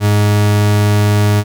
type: tone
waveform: 40% pulse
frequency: 103.83 Hz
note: G#2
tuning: in tune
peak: -8 dBFS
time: 0-1.44 s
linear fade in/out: 50 ms
effects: none